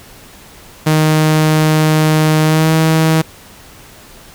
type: tone with pitch glide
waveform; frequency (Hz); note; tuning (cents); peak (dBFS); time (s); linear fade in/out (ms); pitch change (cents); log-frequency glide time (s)
sawtooth; 155.56 to 159.66; D#3 to D#3; 0 to +45; -5; 0.86-3.22; 10; +45; 2.43-2.72
effects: pink hiss -39 dBFS RMS until 4.34 s